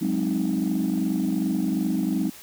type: chord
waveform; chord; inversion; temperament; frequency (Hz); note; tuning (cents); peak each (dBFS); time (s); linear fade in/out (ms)
sine; Ab dominant seventh; third; equal; 185 / 207.7 / 261.6 / 311.1; Gb3 / Ab3 / C4 / Eb4; 0 / 0 / 0 / 0; -26; 0.01-2.3; 10
effects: tanh soft clip ceiling -16 dBFS + white hiss -45 dBFS RMS until 2.42 s